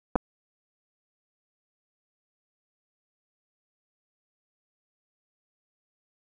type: clicks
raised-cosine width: 1 ms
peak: -9 dBFS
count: 2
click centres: 0.156 / 0.16 s
effects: none